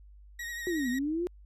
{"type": "tone with vibrato", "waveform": "40% pulse", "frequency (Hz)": 1887, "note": "A#6", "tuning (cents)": 21, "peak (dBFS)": -35, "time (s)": [0.39, 0.99], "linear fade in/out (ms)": 5, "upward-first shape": "triangle", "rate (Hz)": 11, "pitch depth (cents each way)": 41}
{"type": "linear two-way sweep", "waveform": "sine", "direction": "down then up", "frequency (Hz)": [370, 238.9, 362.8], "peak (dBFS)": -28, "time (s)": [0.67, 1.27], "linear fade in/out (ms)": 0, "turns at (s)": 0.89}
{"effects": ["added 50 Hz sine -50 dBFS peak until 1.45 s", "resampled to 32000 Hz"]}